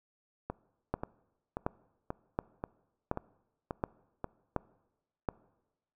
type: two click trains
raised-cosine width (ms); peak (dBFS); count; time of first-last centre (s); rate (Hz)
1; -21 / -16; 8 / 7; 0.5-4.243 / 0.94-5.288; 1.87 / 1.38
effects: noise-tail reverb RT60 1.0 s tail -22 dB re dry